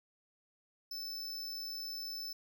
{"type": "tone", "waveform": "square", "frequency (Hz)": 5274, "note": "E8", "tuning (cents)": 0, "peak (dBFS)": -40, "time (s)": [0.91, 2.33], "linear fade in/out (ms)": 5, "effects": []}